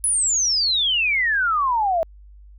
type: exponential sweep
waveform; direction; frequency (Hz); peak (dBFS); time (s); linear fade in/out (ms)
sine; down; 10490 to 636; -17; 0.04-2.03; 0
effects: added 50 Hz sine -42 dBFS peak until 2.58 s